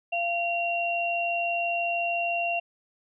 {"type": "tone pair together", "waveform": "sine", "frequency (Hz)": [690, 2753], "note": ["F5", "F7"], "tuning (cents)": [-21, -25], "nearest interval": "2 octaves", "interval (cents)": 2396, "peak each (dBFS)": [-27, -28], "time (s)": [0.12, 2.6], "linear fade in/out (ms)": 10, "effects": []}